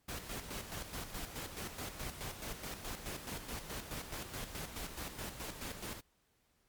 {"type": "noise with tremolo", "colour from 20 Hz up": "pink", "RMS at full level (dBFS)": -42, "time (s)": [0.08, 6.01], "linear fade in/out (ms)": 10, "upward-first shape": "square", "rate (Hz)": 4.7, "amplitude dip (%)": 55, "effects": ["pink hiss -75 dBFS RMS until 6.68 s", "MP3 96 kbps"]}